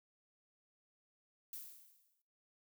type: noise with exponential decay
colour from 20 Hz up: violet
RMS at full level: -45 dBFS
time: 1.53-2.22 s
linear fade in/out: 2 ms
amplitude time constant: 150 ms
effects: noise-tail reverb RT60 0.9 s tail -25 dB re dry